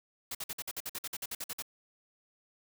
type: noise bursts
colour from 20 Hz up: white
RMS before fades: -38 dBFS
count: 15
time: 0.31-1.623 s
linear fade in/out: 5 ms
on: 39 ms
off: 52 ms
effects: none